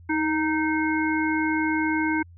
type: harmonic tone with a mistuned harmonic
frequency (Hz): 309.1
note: D#4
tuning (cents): -11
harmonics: 1 / 3 / 5 / 7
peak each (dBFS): -23 / -29 / -29 / -30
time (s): 0.09-2.23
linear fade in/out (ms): 10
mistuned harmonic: 1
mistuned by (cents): +27
effects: added 86 Hz sine -45 dBFS peak until 2.37 s